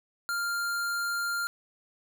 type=tone; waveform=square; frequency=1396.9 Hz; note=F6; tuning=in tune; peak=-29 dBFS; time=0.29-1.47 s; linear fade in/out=0 ms; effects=none